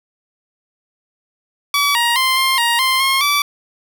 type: tone with pitch steps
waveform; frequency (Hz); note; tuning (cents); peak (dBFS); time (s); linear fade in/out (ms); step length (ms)
15% pulse; 1143 / 944 / 1045 / 1058 / 941 / 1048 / 1074 / 1156; D6 / A#5 / C6 / C6 / A#5 / C6 / C6 / D6; -47 / +22 / -2 / +19 / +16 / +2 / +45 / -28; -7; 1.74-3.42; 2; 210
effects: none